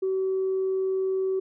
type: tone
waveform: sine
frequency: 380 Hz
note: F#4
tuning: 46 cents sharp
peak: -22 dBFS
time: 0.02-1.4 s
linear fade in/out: 10 ms
effects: tanh soft clip ceiling -19 dBFS